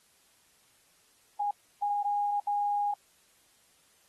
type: tone bursts at uneven times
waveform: sine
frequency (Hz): 820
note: G#5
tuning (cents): -22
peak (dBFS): -26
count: 3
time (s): 1.4-1.51 / 1.82-2.4 / 2.47-2.94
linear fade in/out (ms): 5
effects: white hiss -65 dBFS RMS until 4.08 s + AAC 32 kbps